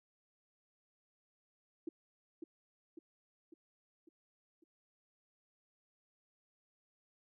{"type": "tone with echo", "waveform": "sine", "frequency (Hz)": 329.6, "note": "E4", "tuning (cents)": 0, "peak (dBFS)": -37, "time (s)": [1.87, 1.89], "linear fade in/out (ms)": 5, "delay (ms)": 550, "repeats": 5, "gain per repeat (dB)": -5, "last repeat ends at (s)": 4.64, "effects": []}